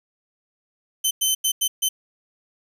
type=tone bursts at uneven times; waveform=15% pulse; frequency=3073 Hz; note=G7; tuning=35 cents flat; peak=-11 dBFS; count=5; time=1.04-1.11 / 1.21-1.35 / 1.44-1.52 / 1.61-1.68 / 1.82-1.89 s; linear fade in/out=10 ms; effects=none